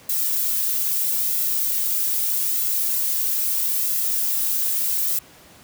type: noise with flanger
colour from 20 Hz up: violet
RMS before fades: -22 dBFS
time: 0.09-5.19 s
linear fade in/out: 5 ms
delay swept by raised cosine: 1.5 to 2.48 ms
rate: 0.78 Hz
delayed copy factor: +0.55
effects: pink hiss -48 dBFS RMS until 5.63 s + high-pass 80 Hz 12 dB/octave